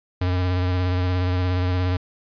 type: tone with vibrato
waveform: square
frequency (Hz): 90.7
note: F#2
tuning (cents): -34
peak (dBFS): -20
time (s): 0.21-1.97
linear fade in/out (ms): 5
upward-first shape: sine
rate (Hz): 17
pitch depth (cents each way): 27
effects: resampled to 11025 Hz + 9-bit